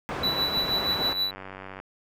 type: low-pass noise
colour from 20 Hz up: white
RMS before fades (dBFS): -32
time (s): 0.09-1.13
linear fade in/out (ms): 0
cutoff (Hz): 1200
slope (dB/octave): 12
type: tone with tremolo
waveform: triangle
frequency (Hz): 3951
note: B7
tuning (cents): 0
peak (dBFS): -20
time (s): 0.23-1.31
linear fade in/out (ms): 5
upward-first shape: triangle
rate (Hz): 6.3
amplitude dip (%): 70
type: click train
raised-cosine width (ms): 0.5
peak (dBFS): -24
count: 85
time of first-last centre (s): 0.92-1.801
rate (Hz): 95.4
effects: none